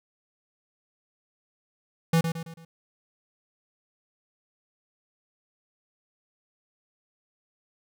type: tone with echo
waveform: square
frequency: 164.81 Hz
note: E3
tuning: in tune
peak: -19 dBFS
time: 2.13-2.21 s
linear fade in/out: 5 ms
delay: 110 ms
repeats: 4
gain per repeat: -7 dB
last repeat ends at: 2.65 s
effects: none